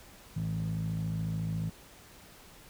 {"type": "tone with band-pass filter", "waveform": "15% pulse", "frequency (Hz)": 54.1, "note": "A1", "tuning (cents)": -29, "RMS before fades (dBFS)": -33, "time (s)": [0.36, 1.7], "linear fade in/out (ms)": 10, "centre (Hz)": 140, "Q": 8.1, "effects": ["pink hiss -54 dBFS RMS until 2.69 s"]}